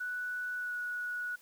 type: tone with pitch glide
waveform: sine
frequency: 1480 to 1465.5 Hz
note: F#6 to F#6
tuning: 0 to -17 cents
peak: -34 dBFS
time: 0-1.36 s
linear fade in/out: 10 ms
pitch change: -17 cents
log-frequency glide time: 0.57-0.74 s
effects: white hiss -61 dBFS RMS until 1.41 s